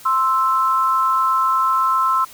sine tone pair together, 1046.5 / 1318.5 Hz, C6 / E6, 0 / 0 cents, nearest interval major third, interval 400 cents, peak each -17 dBFS, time 0.05-2.25 s, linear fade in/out 10 ms, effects white hiss -42 dBFS RMS until 2.33 s

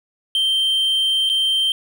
triangle tone with dropouts, 3136 Hz, G7, in tune, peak -14 dBFS, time 0.35-1.72 s, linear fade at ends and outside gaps 1 ms, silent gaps 1.292-1.298 s, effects 9-bit

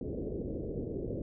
white low-pass noise, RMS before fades -37 dBFS, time 0.01-1.22 s, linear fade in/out 2 ms, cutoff 500 Hz, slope 48 dB/octave, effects none

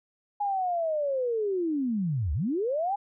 sine linear two-way sweep, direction down then up, 830.6 to 65.7 to 830.6 Hz, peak -25 dBFS, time 0.4-2.96 s, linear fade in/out 10 ms, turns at 2.33 s, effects none

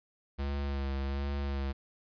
square tone with vibrato, 69.3 Hz, C#2, in tune, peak -32 dBFS, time 0.38-1.73 s, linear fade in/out 20 ms, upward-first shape sine, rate 1.3 Hz, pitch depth 33 cents each way, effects resampled to 11025 Hz + 12-bit

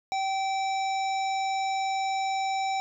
harmonic tone, 773 Hz, G5, 24 cents flat, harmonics 1 / 3 / 5 / 7 / 9, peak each -26 / -36 / -40 / -43 / -45 dBFS, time 0.12-2.8 s, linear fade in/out 0 ms, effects none

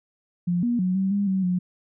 sine tone with pitch steps, 175.5 / 239.4 / 183.6 / 191.8 / 201.7 / 190.2 / 180.3 Hz, F3 / A#3 / F#3 / G3 / G3 / F#3 / F#3, +9 / +46 / -13 / -37 / +50 / +48 / -45 cents, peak -20 dBFS, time 0.47-1.59 s, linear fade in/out 10 ms, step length 160 ms, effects none

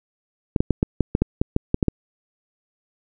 clicks, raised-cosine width 3 ms, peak -4 dBFS, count 12, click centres 0.562 / 0.605 / 0.707 / 0.829 / 1.007 / 1.151 / 1.22 / 1.415 / 1.564 / 1.744 / 1.828 / 1.883 s, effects none

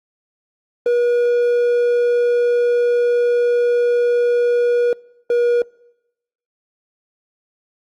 triangle tone pair in turn, 481.5 / 479.2 Hz, B4 / A#4, -44 / +48 cents, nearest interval unison, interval 8 cents, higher first, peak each -11 dBFS, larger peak neither, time 0.86-4.93 / 5.3-5.62 s, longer first, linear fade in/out 2 ms, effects noise-tail reverb RT60 0.9 s tail -25 dB re dry + Opus 24 kbps

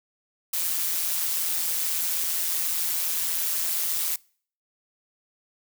blue noise with amplitude modulation, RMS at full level -24 dBFS, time 0.53-4.16 s, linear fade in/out 5 ms, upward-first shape sine, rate 168 Hz, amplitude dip 55%, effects noise-tail reverb RT60 0.5 s tail -25 dB re dry

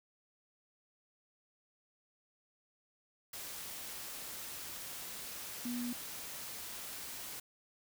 sine tone in noise, 242.7 Hz, B3, 30 cents flat, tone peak -36 dBFS, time 5.65-5.93 s, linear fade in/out 5 ms, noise white, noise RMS -45 dBFS, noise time 3.33-7.4 s, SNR +6 dB, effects none

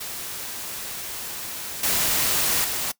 white noise with level steps, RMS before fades -33 / -22 / -27 dBFS, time 0-2.92 s, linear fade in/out 10 ms, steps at 1.83 / 2.64 s, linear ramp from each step 5 ms, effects noise-tail reverb RT60 0.1 s tail -20 dB re dry

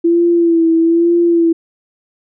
sine tone with vibrato, 335.5 Hz, E4, 31 cents sharp, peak -8 dBFS, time 0.04-1.53 s, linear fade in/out 10 ms, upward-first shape sine, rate 1.1 Hz, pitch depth 42 cents each way, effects none

